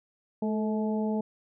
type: harmonic tone with a mistuned harmonic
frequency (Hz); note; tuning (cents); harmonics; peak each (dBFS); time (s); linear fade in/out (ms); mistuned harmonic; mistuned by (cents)
214.5; A3; -44; 1 / 2 / 3 / 4; -27 / -33 / -37 / -39; 0.42-1.21; 5; 2; +34
effects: none